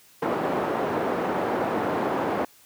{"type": "band-pass noise", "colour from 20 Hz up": "pink", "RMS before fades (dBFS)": -26, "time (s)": [0.22, 2.45], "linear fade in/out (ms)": 5, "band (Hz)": [300, 970], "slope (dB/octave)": 12, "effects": ["white hiss -55 dBFS RMS until 2.65 s", "high-pass 60 Hz 12 dB/octave"]}